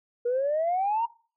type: exponential sweep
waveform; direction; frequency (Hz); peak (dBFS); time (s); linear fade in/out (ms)
sine; up; 472.4 to 950; -22; 0.25-1.06; 10
effects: noise-tail reverb RT60 0.4 s tail -21 dB re dry + tanh soft clip ceiling -19 dBFS